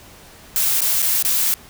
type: noise with dropouts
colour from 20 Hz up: blue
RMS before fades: -18 dBFS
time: 0.56-1.54 s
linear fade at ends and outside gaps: 0 ms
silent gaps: 0.806-0.818 / 1.02-1.026 / 1.225-1.249 s
effects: pink hiss -44 dBFS RMS until 1.69 s